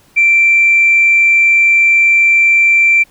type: tone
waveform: sine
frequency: 2349 Hz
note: D7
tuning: in tune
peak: -5 dBFS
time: 0.16-3.04 s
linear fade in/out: 20 ms
effects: tanh soft clip ceiling -1 dBFS + pink hiss -49 dBFS RMS until 3.1 s